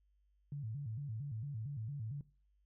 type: tone with vibrato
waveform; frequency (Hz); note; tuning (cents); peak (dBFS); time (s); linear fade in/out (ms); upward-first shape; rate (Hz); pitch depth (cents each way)
sine; 125.5; B2; +28; -39; 0.52-2.21; 2; square; 4.4; 230
effects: noise-tail reverb RT60 0.4 s tail -20 dB re dry + added 50 Hz sine -70 dBFS peak until 2.65 s